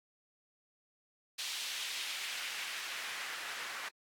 white noise with band-pass filter sweep, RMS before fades -41 dBFS, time 1.38-3.89 s, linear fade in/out 10 ms, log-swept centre 3500 to 1500 Hz, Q 1.3, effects AAC 64 kbps

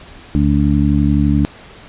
harmonic tone, 71.9 Hz, D2, 36 cents flat, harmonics 1 / 2 / 3 / 4, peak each -16 / -16 / -16 / -16 dBFS, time 0.35-1.45 s, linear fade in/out 0 ms, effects pink hiss -39 dBFS RMS until 1.88 s + resampled to 8000 Hz

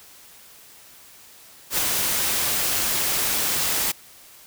white noise with ADSR envelope, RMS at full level -20 dBFS, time 1.7-3.92 s, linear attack 84 ms, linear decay 5 ms, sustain -3 dB, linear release 9 ms, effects white hiss -48 dBFS RMS until 4.46 s

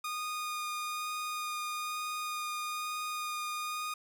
sawtooth tone with vibrato, 1227 Hz, D#6, 25 cents flat, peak -31 dBFS, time 0.04-3.94 s, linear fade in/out 5 ms, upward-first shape sine, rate 1.1 Hz, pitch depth 8 cents each way, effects none

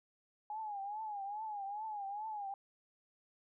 sine tone with vibrato, 830.6 Hz, G#5, in tune, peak -39 dBFS, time 0.5-2.54 s, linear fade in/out 2 ms, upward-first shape triangle, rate 2.4 Hz, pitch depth 120 cents each way, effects none

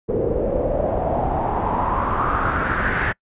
pink noise with low-pass filter sweep, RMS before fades -21 dBFS, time 0.08-3.13 s, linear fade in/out 20 ms, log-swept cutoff 440 to 1800 Hz, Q 4.9, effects noise-tail reverb RT60 0.1 s tail -26 dB re dry + resampled to 8000 Hz

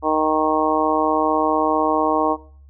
harmonic tone, 155.56 Hz, D#3, in tune, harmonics 2 / 3 / 4 / 5 / 6 / 7, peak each -23 / -23 / -23 / -23 / -23 / -23 dBFS, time 0.02-2.37 s, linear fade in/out 50 ms, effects noise-tail reverb RT60 0.5 s tail -20 dB re dry + added 70 Hz sine -43 dBFS peak until 2.69 s

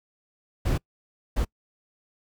brown noise bursts at uneven times, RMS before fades -24 dBFS, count 2, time 0.65-0.78 / 1.36-1.45 s, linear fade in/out 10 ms, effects noise-tail reverb RT60 0.1 s tail -26 dB re dry

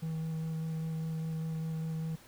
triangle tone with vibrato, 160.4 Hz, E3, 47 cents flat, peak -31 dBFS, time 0.02-2.16 s, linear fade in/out 10 ms, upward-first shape square, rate 5 Hz, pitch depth 8 cents each way, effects pink hiss -57 dBFS RMS until 2.27 s

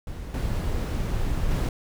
brown noise with level steps, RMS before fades -34 / -26 / -23 dBFS, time 0.07-1.69 s, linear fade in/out 2 ms, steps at 0.34 / 1.51 s, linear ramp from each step 2 ms, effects none

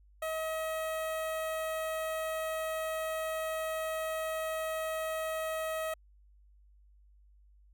sawtooth tone with notch filter, 637 Hz, D#5, 41 cents sharp, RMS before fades -35 dBFS, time 0.22-5.94 s, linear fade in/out 5 ms, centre 5000 Hz, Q 1, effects added 50 Hz sine -58 dBFS peak until 7.73 s

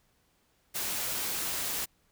white noise, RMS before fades -33 dBFS, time 0.74-1.86 s, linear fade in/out 20 ms, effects pink hiss -70 dBFS RMS until 2.11 s

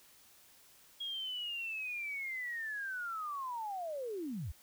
sine linear sweep, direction down, 3300 to 58.27 Hz, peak -37 dBFS, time 1-4.52 s, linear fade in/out 10 ms, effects white hiss -62 dBFS RMS until 4.62 s

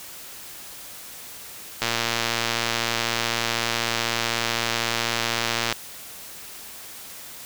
click train, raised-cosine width 0.2 ms, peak -5 dBFS, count 454, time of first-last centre 1.82-5.725 s, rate 116 Hz, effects white hiss -40 dBFS RMS until 7.45 s

